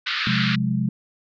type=band-pass noise; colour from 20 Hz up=pink; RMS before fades=-25 dBFS; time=0.06-0.56 s; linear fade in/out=10 ms; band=1300 to 4500 Hz; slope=48 dB/octave
type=chord; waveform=sine; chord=F minor; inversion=second; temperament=equal with one note detuned; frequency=130.81 / 178.49 / 207.7 Hz; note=C3 / F3 / Ab3; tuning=0 / +38 / 0 cents; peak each=-24 / -25 / -23 dBFS; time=0.27-0.89 s; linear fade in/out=2 ms
effects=none